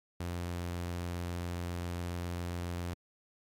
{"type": "tone with vibrato", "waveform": "sawtooth", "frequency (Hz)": 87.31, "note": "F2", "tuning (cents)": 0, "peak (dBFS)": -31, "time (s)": [0.2, 2.94], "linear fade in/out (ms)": 5, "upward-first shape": "triangle", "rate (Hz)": 19, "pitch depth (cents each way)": 13, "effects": ["MP3 96 kbps"]}